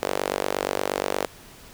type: tone with high-pass filter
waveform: sawtooth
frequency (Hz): 48.48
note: G1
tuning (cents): -18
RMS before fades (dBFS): -27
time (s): 0.02-1.26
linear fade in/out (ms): 0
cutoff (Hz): 490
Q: 1.9
effects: pink hiss -47 dBFS RMS until 1.73 s